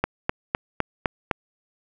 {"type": "click train", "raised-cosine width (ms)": 0.5, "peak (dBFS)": -5, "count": 6, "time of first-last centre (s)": [0.04, 1.312], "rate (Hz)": 3.93, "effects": []}